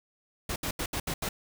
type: noise bursts at uneven times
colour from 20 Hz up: pink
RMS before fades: -32 dBFS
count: 6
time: 0.49-0.56 / 0.63-0.71 / 0.79-0.86 / 0.93-1 / 1.07-1.14 / 1.22-1.29 s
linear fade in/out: 5 ms
effects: none